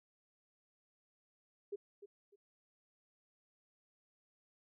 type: tone with echo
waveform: sine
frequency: 404.6 Hz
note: G#4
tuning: 45 cents flat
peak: -38 dBFS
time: 1.72-1.76 s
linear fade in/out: 10 ms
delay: 300 ms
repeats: 2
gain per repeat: -12 dB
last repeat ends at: 2.36 s
effects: none